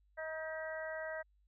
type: harmonic tone with a mistuned harmonic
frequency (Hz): 316.5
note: D#4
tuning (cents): +30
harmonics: 2 / 3 / 4 / 5 / 6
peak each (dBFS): -41 / -52 / -53 / -46 / -47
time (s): 0.17-1.23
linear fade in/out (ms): 20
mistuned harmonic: 6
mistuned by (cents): +18
effects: added 50 Hz sine -68 dBFS peak until 1.47 s